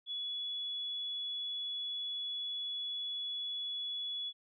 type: tone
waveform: sine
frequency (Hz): 3398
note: G#7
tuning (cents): +39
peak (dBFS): -36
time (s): 0.06-4.33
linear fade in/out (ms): 50
effects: none